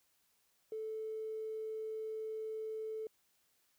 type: tone with tanh clipping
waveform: triangle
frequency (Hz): 438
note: A4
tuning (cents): -8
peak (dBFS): -38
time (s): 0.72-3.07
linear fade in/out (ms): 2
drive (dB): 2
effects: white hiss -75 dBFS RMS until 3.78 s